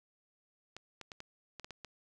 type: clicks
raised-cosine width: 0.2 ms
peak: -28 dBFS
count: 8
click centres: 0.766 / 1.013 / 1.118 / 1.204 / 1.597 / 1.645 / 1.707 / 1.847 s
effects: none